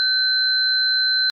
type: tone pair together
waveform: sine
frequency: 1529 / 4082 Hz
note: G6 / C8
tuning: -44 / -44 cents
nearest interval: octave + perfect fourth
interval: 1700 cents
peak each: -21 / -17 dBFS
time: 0-1.3 s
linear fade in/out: 0 ms
effects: MP3 96 kbps